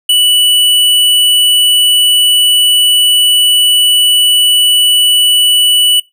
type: tone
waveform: square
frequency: 2960 Hz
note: F#7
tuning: in tune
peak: -6 dBFS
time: 0.09-6 s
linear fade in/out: 5 ms
effects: noise-tail reverb RT60 0.2 s tail -21 dB re dry